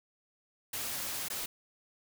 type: noise with dropouts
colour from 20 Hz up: white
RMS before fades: -37 dBFS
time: 0.73-1.46 s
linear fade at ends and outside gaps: 5 ms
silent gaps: 1.285-1.3 s
effects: none